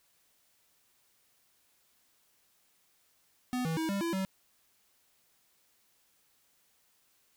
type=tone with pitch steps; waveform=square; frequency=250 / 162.2 / 320.8 / 198.5 / 336.2 / 190.9 Hz; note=B3 / E3 / E4 / G3 / E4 / G3; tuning=+21 / -28 / -47 / +22 / +34 / -46 cents; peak=-31 dBFS; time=3.53-4.25 s; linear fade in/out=0 ms; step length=120 ms; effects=white hiss -70 dBFS RMS until 7.36 s